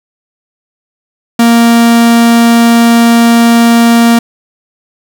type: tone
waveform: 45% pulse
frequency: 233.1 Hz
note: A#3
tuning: in tune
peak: -3 dBFS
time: 1.39-4.19 s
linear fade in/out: 5 ms
effects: none